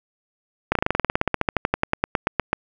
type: slowing click train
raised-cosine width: 0.5 ms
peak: -3 dBFS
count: 26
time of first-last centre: 0.72-2.531 s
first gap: 33 ms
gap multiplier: 1.06
effects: none